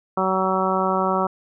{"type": "harmonic tone", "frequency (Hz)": 188.7, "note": "F#3", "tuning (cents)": 34, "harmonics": [1, 2, 3, 4, 5, 6, 7], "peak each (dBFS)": [-26, -26, -26, -26, -26, -26, -26], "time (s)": [0.17, 1.27], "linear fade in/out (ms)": 5, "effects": []}